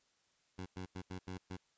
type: tone bursts at uneven times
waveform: 15% pulse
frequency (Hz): 92.5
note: F#2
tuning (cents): 0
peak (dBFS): -36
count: 6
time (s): 0.58-0.66 / 0.76-0.86 / 0.95-1.02 / 1.1-1.19 / 1.27-1.38 / 1.5-1.57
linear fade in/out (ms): 10
effects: white hiss -75 dBFS RMS until 1.77 s + resampled to 16000 Hz